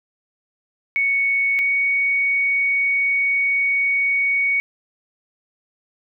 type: tone pair in turn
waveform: sine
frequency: 2221 / 2234 Hz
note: C#7 / C#7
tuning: +3 / +13 cents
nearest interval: unison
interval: 10 cents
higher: second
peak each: -16 dBFS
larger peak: neither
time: 0.96-1.59 / 1.59-4.6 s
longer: second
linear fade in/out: 0 ms
effects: none